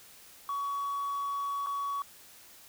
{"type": "tone with dropouts", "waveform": "triangle", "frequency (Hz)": 1125, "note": "C#6", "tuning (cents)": 25, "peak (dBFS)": -28, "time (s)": [0.49, 2.02], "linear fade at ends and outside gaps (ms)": 1, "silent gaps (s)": [1.662, 1.669], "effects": ["tanh soft clip ceiling -26 dBFS", "white hiss -54 dBFS RMS until 2.68 s"]}